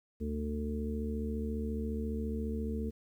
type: harmonic tone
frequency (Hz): 74.5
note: D2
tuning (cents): +25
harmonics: 1 / 3 / 4 / 5 / 6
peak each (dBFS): -36 / -36 / -48 / -48 / -41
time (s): 0.2-2.91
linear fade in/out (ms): 20
effects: 11-bit